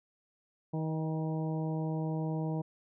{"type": "harmonic tone with a mistuned harmonic", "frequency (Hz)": 158.7, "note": "D#3", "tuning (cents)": 35, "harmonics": [1, 2, 3, 4, 5, 6], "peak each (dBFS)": [-32, -38, -42, -44, -46, -48], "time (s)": [0.73, 2.62], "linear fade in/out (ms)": 10, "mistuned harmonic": 4, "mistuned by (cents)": -21, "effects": []}